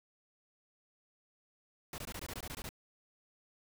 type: noise bursts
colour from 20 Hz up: pink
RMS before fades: -43 dBFS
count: 11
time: 1.93-2.691 s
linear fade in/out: 2 ms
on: 51 ms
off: 20 ms
effects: none